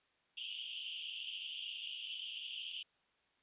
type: band-pass noise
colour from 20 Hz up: pink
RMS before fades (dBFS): -45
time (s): 0.37-2.83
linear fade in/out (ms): 5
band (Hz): 2800 to 3300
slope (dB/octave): 96
effects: white hiss -75 dBFS RMS until 3.42 s + resampled to 8000 Hz